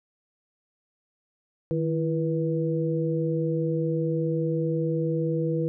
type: tone cluster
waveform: sine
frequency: 157 / 332.1 / 486.8 Hz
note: D#3 / E4 / B4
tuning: +16 / +13 / -25 cents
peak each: -26 / -29 / -28 dBFS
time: 1.71-5.68 s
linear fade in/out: 0 ms
effects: none